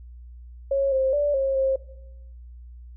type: tone with pitch steps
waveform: sine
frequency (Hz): 549 / 529 / 582 / 540 / 534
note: C#5 / C5 / D5 / C#5 / C5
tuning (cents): -17 / +19 / -16 / -45 / +35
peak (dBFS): -19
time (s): 0.71-1.76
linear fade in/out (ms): 5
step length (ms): 210
effects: noise-tail reverb RT60 1.0 s tail -19 dB re dry + added 60 Hz sine -40 dBFS peak until 2.96 s